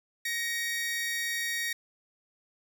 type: tone pair together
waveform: sawtooth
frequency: 1877.2 / 2260 Hz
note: A#6 / C#7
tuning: +12 / +33 cents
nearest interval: minor third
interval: 321 cents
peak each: -27 / -34 dBFS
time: 0.25-1.73 s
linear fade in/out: 5 ms
effects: none